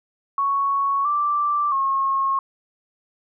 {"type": "tone with pitch steps", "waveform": "sine", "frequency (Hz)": [1110, 1173, 1085], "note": ["C#6", "D6", "C#6"], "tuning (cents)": [2, -2, -37], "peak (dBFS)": -18, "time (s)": [0.38, 2.39], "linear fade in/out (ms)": 2, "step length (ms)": 670, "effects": []}